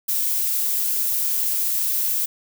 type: noise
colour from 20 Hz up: violet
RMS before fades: -22 dBFS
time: 0.08-2.26 s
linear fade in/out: 10 ms
effects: none